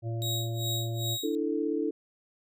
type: harmonic tone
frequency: 114.7 Hz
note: A#2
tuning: 28 cents flat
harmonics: 1 / 3 / 5 / 6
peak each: -30 / -40 / -44 / -46 dBFS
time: 0.02-1.18 s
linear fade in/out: 50 ms
type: tone with tremolo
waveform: sawtooth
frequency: 3800 Hz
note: A#7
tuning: 33 cents sharp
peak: -27 dBFS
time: 0.22-1.35 s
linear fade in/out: 0 ms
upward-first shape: sine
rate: 2.5 Hz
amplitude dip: 90%
type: chord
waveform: sine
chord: D suspended second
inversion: none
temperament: just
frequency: 293.7 / 330.4 / 440.5 Hz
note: D4 / E4 / A4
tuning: 0 / +4 / +2 cents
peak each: -31 dBFS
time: 1.23-1.91 s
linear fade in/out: 10 ms
effects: none